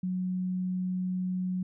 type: tone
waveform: sine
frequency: 183.6 Hz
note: F#3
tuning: 13 cents flat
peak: -28 dBFS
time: 0.03-1.63 s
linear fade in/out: 5 ms
effects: none